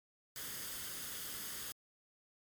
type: noise with comb filter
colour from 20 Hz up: white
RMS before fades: -44 dBFS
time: 0.36-1.72 s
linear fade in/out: 0 ms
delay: 0.61 ms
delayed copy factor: +0.5
effects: MP3 96 kbps